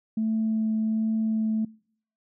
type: tone with vibrato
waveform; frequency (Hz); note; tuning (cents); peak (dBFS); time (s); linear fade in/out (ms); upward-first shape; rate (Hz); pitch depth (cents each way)
sine; 220; A3; 0; -22; 0.17-1.65; 5; triangle; 1.3; 9
effects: noise-tail reverb RT60 0.6 s tail -26 dB re dry + tanh soft clip ceiling -18 dBFS